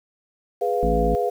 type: chord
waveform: sine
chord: F diminished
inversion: first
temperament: equal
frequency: 415.3 / 493.9 / 698.5 Hz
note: Ab4 / Cb5 / F5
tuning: 0 / 0 / 0 cents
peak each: -24 dBFS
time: 0.61-1.3 s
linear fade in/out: 10 ms
type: harmonic tone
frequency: 55.5 Hz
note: A1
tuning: 16 cents sharp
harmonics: 1 / 3 / 4 / 5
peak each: -22 / -27 / -28 / -29 dBFS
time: 0.83-1.15 s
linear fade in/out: 0 ms
effects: 8-bit